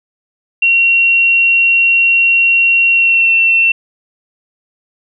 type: tone with pitch glide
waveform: sine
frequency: 2740 to 2702 Hz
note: F7 to E7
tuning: -34 to +42 cents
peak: -7 dBFS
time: 0.62-3.72 s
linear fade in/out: 5 ms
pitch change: -24 cents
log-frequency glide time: 2.91-3.33 s
effects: none